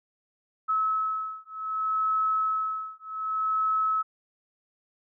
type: beating tone pair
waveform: sine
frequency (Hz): 1293 / 1293.65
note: E6 / E6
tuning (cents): -34 / -33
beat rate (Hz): 0.65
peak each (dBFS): -28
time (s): 0.68-4.03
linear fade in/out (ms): 20
effects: none